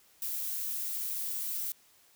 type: noise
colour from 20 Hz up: violet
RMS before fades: -35 dBFS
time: 0.22-1.72 s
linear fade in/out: 2 ms
effects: white hiss -63 dBFS RMS until 2.15 s